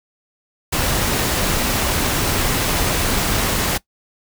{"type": "noise", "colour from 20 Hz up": "pink", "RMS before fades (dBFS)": -19, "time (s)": [0.72, 3.78], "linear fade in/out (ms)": 10, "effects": ["noise-tail reverb RT60 0.1 s tail -20 dB re dry"]}